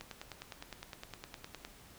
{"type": "click train", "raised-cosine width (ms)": 0.2, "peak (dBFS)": -26, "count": 17, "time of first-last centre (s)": [0.01, 1.649], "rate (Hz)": 9.76, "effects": ["pink hiss -57 dBFS RMS until 1.98 s"]}